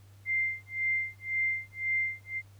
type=tone with tremolo; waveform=sine; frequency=2093 Hz; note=C7; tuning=in tune; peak=-25 dBFS; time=0.25-2.42 s; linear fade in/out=50 ms; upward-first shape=sine; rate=1.9 Hz; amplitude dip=100%; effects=added 99 Hz sine -52 dBFS peak until 2.59 s + pink hiss -64 dBFS RMS until 2.59 s